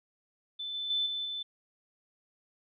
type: tone with level steps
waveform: sine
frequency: 3520 Hz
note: A7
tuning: in tune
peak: -35 / -33 / -27 / -32 / -34 dBFS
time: 0.59-1.43 s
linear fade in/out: 10 ms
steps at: 0.74 / 0.9 / 1.06 / 1.25 s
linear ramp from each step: 5 ms
effects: none